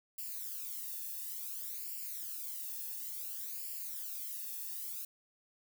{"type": "noise with flanger", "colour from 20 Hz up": "violet", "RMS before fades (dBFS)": -42, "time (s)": [0.18, 5.05], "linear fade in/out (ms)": 5, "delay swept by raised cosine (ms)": [0.4, 1.15], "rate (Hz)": 0.57, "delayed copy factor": 1, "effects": []}